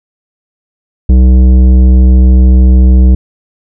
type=tone with tanh clipping; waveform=triangle; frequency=63.3 Hz; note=B1; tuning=43 cents sharp; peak=-3 dBFS; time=1.09-3.15 s; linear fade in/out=5 ms; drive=16 dB; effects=none